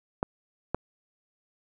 clicks, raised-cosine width 1 ms, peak -12 dBFS, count 2, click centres 0.229 / 0.746 s, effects none

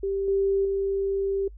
sine tone with level steps, 392.2 Hz, G4, 1 cent sharp, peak -24 / -20 / -23 dBFS, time 0.03-1.48 s, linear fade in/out 5 ms, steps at 0.28 / 0.65 s, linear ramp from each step 2 ms, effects noise-tail reverb RT60 0.1 s tail -24 dB re dry + added 50 Hz sine -41 dBFS peak until 1.57 s

